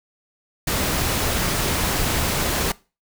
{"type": "noise", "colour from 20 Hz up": "pink", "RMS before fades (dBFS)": -22, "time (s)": [0.67, 2.72], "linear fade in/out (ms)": 5, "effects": ["noise-tail reverb RT60 0.3 s tail -21 dB re dry"]}